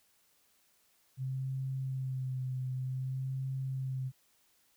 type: tone with vibrato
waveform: sine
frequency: 130.81 Hz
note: C3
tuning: in tune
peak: -33 dBFS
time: 1.17-4.12 s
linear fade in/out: 50 ms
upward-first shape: sine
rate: 0.53 Hz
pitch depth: 28 cents each way
effects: white hiss -70 dBFS RMS until 4.76 s